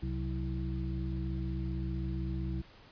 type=harmonic tone with a mistuned harmonic; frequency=65.41 Hz; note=C2; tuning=in tune; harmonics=1 / 2 / 3 / 5; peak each=-35 / -38 / -40 / -42 dBFS; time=0.02-2.62 s; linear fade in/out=10 ms; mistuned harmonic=3; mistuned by=-90 cents; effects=pink hiss -57 dBFS RMS until 2.91 s + resampled to 11025 Hz